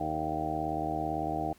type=harmonic tone with a mistuned harmonic; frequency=77.9 Hz; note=D#2; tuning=3 cents sharp; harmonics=1 / 2 / 3 / 4 / 5 / 6 / 7 / 8 / 9 / 10; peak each=-42 / -40 / -45 / -36 / -43 / -43 / -46 / -42 / -35 / -35 dBFS; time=0-1.53 s; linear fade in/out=5 ms; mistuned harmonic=7; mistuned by=+32 cents; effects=pink hiss -61 dBFS RMS until 1.58 s